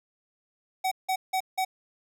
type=tone bursts; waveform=square; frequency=755 Hz; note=F#5; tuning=35 cents sharp; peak=-25 dBFS; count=4; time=0.84-1.65 s; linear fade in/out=10 ms; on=75 ms; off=170 ms; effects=none